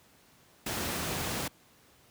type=noise; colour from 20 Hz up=pink; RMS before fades=-33 dBFS; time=0.66-1.48 s; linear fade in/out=5 ms; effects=pink hiss -61 dBFS RMS until 2.1 s + high-pass 80 Hz 12 dB/octave